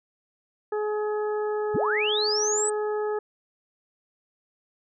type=harmonic tone; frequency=422.8 Hz; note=G#4; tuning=31 cents sharp; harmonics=1 / 2 / 3 / 4; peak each=-25 / -34 / -38 / -42 dBFS; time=0.72-3.19 s; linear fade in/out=5 ms
type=linear sweep; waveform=sine; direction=up; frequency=59.3 to 8200 Hz; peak=-24 dBFS; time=1.74-2.7 s; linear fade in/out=10 ms
effects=none